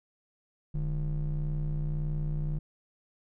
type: ring-modulated tone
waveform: triangle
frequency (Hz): 90.5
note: F#2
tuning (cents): -38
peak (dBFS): -23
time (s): 0.74-2.59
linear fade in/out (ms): 10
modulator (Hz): 59.6
effects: none